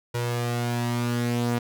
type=tone pair together; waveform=sawtooth; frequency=119.83 / 240 Hz; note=A#2 / B3; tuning=+48 / -49 cents; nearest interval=octave; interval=1203 cents; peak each=-21 / -26 dBFS; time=0.14-1.59 s; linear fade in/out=10 ms; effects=none